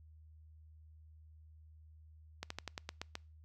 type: slowing click train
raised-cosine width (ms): 0.2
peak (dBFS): -23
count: 8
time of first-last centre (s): 2.43-3.154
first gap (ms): 74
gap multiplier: 1.11
effects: noise-tail reverb RT60 0.4 s tail -26 dB re dry + added 78 Hz sine -56 dBFS peak until 3.44 s